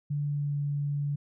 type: tone with pitch glide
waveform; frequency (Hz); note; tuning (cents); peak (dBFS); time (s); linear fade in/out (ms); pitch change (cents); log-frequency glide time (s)
sine; 145.5 to 144; D3 to D3; -16 to -34; -27; 0.1-1.16; 10; -18; 0.23-0.57
effects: none